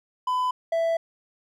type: tone pair in turn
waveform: triangle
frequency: 1005 / 662.1 Hz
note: B5 / E5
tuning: +30 / +7 cents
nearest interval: perfect fifth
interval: 723 cents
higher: first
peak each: -20 / -19 dBFS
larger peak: second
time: 0.27-0.51 / 0.72-0.97 s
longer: second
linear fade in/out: 5 ms
effects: none